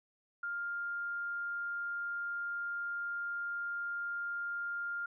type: tone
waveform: sine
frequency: 1402 Hz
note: F6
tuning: 6 cents sharp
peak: -35 dBFS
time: 0.43-5.06 s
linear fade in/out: 5 ms
effects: none